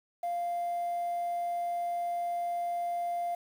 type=tone; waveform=sine; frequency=696 Hz; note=F5; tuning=6 cents flat; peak=-28 dBFS; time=0.23-3.35 s; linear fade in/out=5 ms; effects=tanh soft clip ceiling -28 dBFS + 9-bit